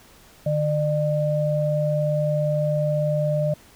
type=tone pair together; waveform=sine; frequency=150.4 / 601.6 Hz; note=D3 / D5; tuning=+42 / +42 cents; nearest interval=2 octaves; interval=2400 cents; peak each=-22 dBFS; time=0.46-3.54 s; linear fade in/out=5 ms; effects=pink hiss -51 dBFS RMS until 3.75 s